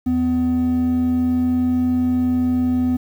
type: tone pair together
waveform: triangle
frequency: 83.93 / 251.5 Hz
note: E2 / B3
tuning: +32 / +32 cents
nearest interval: octave + perfect fifth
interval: 1900 cents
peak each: -23 / -13 dBFS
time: 0.06-2.97 s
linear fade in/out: 10 ms
effects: tanh soft clip ceiling -10 dBFS + 8-bit